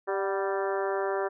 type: harmonic tone with a mistuned harmonic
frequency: 196 Hz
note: G3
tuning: in tune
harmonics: 2 / 3 / 4 / 5 / 6 / 7 / 8 / 9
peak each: -29 / -33 / -35 / -37 / -39 / -40 / -41 / -42 dBFS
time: 0.07-1.29 s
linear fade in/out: 20 ms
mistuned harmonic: 4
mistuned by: -45 cents
effects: none